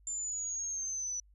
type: exponential sweep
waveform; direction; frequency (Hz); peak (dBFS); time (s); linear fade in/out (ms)
sine; down; 7210 to 5920; -34; 0.07-1.2; 2
effects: added 50 Hz sine -59 dBFS peak until 1.34 s